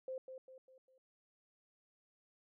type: tone with echo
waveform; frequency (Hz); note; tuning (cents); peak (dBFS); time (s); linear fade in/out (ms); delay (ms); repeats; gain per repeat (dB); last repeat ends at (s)
sine; 521; C5; -7; -40; 0.08-0.18; 2; 200; 4; -7; 0.98
effects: none